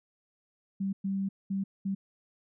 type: tone bursts at uneven times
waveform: sine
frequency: 194.8 Hz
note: G3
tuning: 11 cents flat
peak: -28 dBFS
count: 4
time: 0.8-0.93 / 1.04-1.29 / 1.5-1.64 / 1.85-1.95 s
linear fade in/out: 10 ms
effects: none